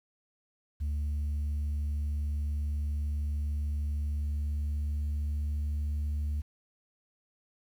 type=tone with pitch glide; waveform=sine; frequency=73.5 to 74.01 Hz; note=D2 to D2; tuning=+2 to +14 cents; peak=-26 dBFS; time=0.8-6.42 s; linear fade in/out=20 ms; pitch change=+12 cents; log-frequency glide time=4.18-6 s; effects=tanh soft clip ceiling -28 dBFS + 10-bit